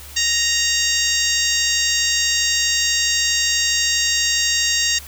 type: harmonic tone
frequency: 932.3 Hz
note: A#5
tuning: in tune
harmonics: 2 / 3 / 4 / 5 / 6 / 7 / 8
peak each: -24 / -24 / -24 / -24 / -24 / -24 / -24 dBFS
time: 0.16-4.99 s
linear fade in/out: 10 ms
effects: added 71 Hz sine -39 dBFS peak until 5.07 s + white hiss -39 dBFS RMS until 5.07 s